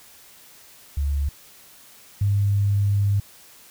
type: tone pair in turn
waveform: sine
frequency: 71 / 100.85 Hz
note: C#2 / G2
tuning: +42 / +50 cents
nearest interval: tritone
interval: 608 cents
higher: second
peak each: -20 / -17 dBFS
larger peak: second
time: 0.97-1.29 / 2.21-3.2 s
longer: second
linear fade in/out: 5 ms
effects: white hiss -49 dBFS RMS until 3.7 s